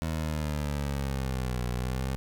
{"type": "linear two-way sweep", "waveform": "20% pulse", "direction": "down then up", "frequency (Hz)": [80.9, 60.5, 67.1], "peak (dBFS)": -24, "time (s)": [0.02, 2.16], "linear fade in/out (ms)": 0, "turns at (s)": 1.68, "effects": []}